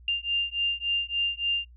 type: beating tone pair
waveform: sine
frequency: 2794 / 2797.5 Hz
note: F7 / F7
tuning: 0 / +2 cents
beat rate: 3.5 Hz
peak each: -28 dBFS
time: 0.08-1.65 s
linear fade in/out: 2 ms
effects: noise-tail reverb RT60 0.1 s tail -25 dB re dry + added 60 Hz sine -48 dBFS peak until 1.76 s